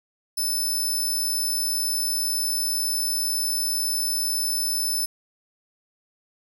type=tone; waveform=15% pulse; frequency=5274 Hz; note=E8; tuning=in tune; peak=-17 dBFS; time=0.37-5.06 s; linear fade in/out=10 ms; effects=none